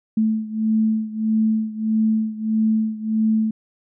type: beating tone pair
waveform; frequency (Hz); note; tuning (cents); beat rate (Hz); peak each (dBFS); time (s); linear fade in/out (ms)
sine; 218.6 / 220.2; A3 / A3; -11 / +2; 1.6; -19 / -22; 0.17-3.51; 5
effects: none